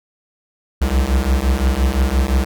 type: beating tone pair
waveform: square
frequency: 62.1 / 67.9 Hz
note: B1 / C#2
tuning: +10 / -35 cents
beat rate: 5.8 Hz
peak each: -18 / -17 dBFS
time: 0.81-2.45 s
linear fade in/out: 10 ms
effects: none